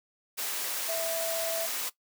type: tone in noise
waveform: sine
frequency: 659.3 Hz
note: E5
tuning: in tune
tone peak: -30 dBFS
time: 0.88-1.67 s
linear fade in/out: 20 ms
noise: white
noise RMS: -33 dBFS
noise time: 0.37-1.9 s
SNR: 0 dB
effects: noise-tail reverb RT60 0.1 s tail -17 dB re dry + high-pass 400 Hz 12 dB/octave